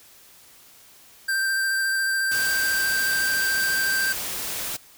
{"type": "tone with vibrato", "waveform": "square", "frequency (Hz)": 1568, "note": "G6", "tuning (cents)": 0, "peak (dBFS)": -22, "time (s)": [1.28, 4.13], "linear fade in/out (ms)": 10, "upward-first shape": "sine", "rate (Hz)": 14, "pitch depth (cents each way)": 12}
{"type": "noise", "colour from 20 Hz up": "white", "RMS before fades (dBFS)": -30, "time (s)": [2.31, 4.77], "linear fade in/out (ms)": 10}
{"effects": ["white hiss -51 dBFS RMS until 4.97 s"]}